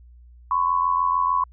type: tone pair together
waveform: sine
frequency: 1013.3 / 1100 Hz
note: B5 / C#6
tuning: +44 / -14 cents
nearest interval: minor second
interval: 142 cents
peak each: -21 dBFS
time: 0.51-1.44 s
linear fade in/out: 2 ms
effects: added 60 Hz sine -45 dBFS peak until 1.52 s